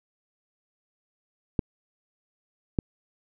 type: clicks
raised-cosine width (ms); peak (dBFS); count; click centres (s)
3; -10; 2; 1.592 / 2.788
effects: none